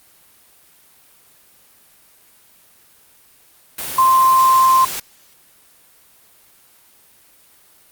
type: tone in noise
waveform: sine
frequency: 1046.5 Hz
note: C6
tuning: in tune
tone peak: -9 dBFS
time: 3.98-4.85 s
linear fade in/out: 5 ms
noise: white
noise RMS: -26 dBFS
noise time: 3.78-5 s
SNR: +14 dB
effects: white hiss -51 dBFS RMS until 7.91 s + Opus 32 kbps